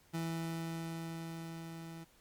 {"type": "tone with level ramp", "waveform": "30% pulse", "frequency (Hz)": 164.81, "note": "E3", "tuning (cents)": 0, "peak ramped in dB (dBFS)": [-32, -43], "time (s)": [0.13, 2.05], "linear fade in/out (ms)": 20, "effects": ["pink hiss -66 dBFS RMS until 2.2 s", "MP3 96 kbps"]}